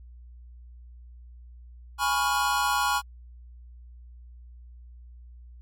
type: chord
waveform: square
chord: C# dominant seventh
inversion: second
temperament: equal with one note detuned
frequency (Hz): 830.6 / 987.8 / 1108.7 / 1413.1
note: G#5 / B5 / C#6 / E#6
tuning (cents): 0 / 0 / 0 / +20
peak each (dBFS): -29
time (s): 1.98-3.02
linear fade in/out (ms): 50
effects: added 60 Hz sine -44 dBFS peak until 5.61 s + MP3 64 kbps